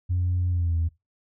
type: tone with pitch glide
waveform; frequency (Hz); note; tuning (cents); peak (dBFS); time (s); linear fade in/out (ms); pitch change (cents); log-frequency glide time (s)
sine; 89.5 to 82.55; F2 to E2; +43 to +3; -20; 0.09-0.89; 20; -140; 0.49-0.77
effects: noise-tail reverb RT60 0.2 s tail -20 dB re dry + tanh soft clip ceiling -18 dBFS